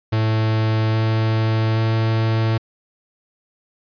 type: tone with pitch steps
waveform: 45% pulse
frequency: 110 / 110.83 / 111.66 Hz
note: A2 / A2 / A2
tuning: 0 / +13 / +26 cents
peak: -16 dBFS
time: 0.12-2.58 s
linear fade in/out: 10 ms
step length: 820 ms
effects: resampled to 11025 Hz